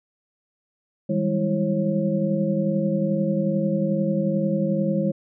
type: tone cluster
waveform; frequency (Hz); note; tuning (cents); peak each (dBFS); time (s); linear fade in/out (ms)
sine; 160.7 / 191.8 / 203.1 / 331.6 / 542; E3 / G3 / G#3 / E4 / C#5; -44 / -37 / -38 / +10 / -39; -26 / -31 / -23 / -29 / -26; 1.09-5.12; 10
effects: none